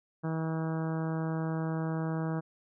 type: harmonic tone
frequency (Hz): 160.9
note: E3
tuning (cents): -42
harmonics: 1 / 2 / 3 / 4 / 5 / 6 / 7 / 8 / 9 / 10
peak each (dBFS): -31 / -37 / -41 / -43 / -45 / -47 / -48 / -49 / -50 / -51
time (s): 0.23-2.41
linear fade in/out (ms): 20
effects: none